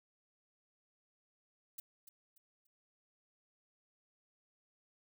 violet noise with echo, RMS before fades -45 dBFS, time 1.78-1.8 s, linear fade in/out 5 ms, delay 290 ms, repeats 3, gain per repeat -10 dB, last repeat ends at 2.67 s, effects none

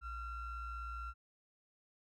triangle ring-modulated tone, 657 Hz, E5, 6 cents flat, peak -36 dBFS, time 0.01-1.14 s, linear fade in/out 50 ms, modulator 715 Hz, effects none

